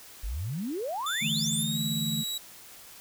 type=exponential sweep; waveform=sine; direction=up; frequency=43.65 to 11900 Hz; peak=-30 dBFS; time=0.23-1.64 s; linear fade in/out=10 ms
type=tone with pitch glide; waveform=sawtooth; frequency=3537 to 3879 Hz; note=A7 to B7; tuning=+8 to -32 cents; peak=-28 dBFS; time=1.06-2.38 s; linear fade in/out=5 ms; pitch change=+160 cents; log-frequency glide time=1.58-1.8 s
type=chord; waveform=sine; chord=D suspended second; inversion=none; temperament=just; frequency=146.83 / 165.19 / 220.2 Hz; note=D3 / E3 / A3; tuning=0 / +4 / +2 cents; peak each=-34 / -34 / -32 dBFS; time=1.21-2.24 s; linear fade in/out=20 ms
effects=white hiss -49 dBFS RMS until 3 s